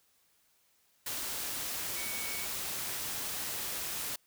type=tone in noise; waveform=sine; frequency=2240 Hz; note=C#7; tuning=18 cents sharp; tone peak=-42 dBFS; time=1.96-2.45 s; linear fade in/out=5 ms; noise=white; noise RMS=-37 dBFS; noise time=1.06-4.16 s; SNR=-8 dB; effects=white hiss -70 dBFS RMS until 4.26 s